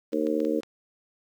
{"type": "harmonic tone", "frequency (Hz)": 77, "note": "D#2", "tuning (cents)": -17, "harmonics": [3, 4, 5, 6, 7], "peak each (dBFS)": [-32, -27, -34, -28, -31], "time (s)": [0.12, 0.61], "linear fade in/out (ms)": 20}
{"type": "clicks", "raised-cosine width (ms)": 0.2, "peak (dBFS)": -27, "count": 5, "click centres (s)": [0.132, 0.269, 0.403, 0.45, 0.633]}
{"effects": ["9-bit"]}